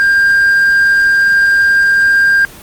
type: tone with hard clipping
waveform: sine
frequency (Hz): 1599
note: G6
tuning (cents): +34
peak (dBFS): -7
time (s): 0-2.45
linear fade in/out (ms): 0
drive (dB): 2
effects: pink hiss -34 dBFS RMS until 2.62 s + Opus 24 kbps